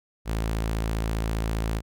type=tone; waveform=sawtooth; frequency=55 Hz; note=A1; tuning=in tune; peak=-21 dBFS; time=0.25-1.82 s; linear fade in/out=50 ms; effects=none